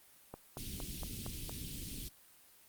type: click train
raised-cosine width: 1 ms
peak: -29 dBFS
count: 6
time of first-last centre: 0.34-1.495 s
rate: 4.33 Hz
type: band-stop noise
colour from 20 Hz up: pink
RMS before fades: -43 dBFS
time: 0.57-2.09 s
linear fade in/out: 10 ms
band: 320 to 2900 Hz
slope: 24 dB/octave
effects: white hiss -62 dBFS RMS until 2.68 s + Opus 32 kbps